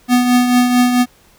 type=tone with tremolo; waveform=square; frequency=246.9 Hz; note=B3; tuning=in tune; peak=-8 dBFS; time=0.08-1.06 s; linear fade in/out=50 ms; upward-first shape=triangle; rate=4.5 Hz; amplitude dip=55%; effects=pink hiss -50 dBFS RMS until 1.38 s